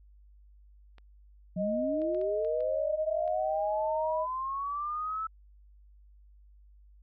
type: clicks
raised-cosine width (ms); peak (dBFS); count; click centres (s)
0.3; -38; 7; 0.983 / 2.018 / 2.147 / 2.214 / 2.448 / 2.606 / 3.278
type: tone with pitch glide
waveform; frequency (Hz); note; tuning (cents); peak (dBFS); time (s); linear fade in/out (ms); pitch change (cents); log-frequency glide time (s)
sine; 622.3 to 627.4; D#5 to D#5; 0 to +14; -29; 1.56-4.27; 50; +14; 2.98-3.72
type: linear sweep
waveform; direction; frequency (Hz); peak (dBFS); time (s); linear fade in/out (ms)
sine; up; 174.8 to 1318.5; -31; 1.56-5.27; 5
effects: added 50 Hz sine -54 dBFS peak until 7.02 s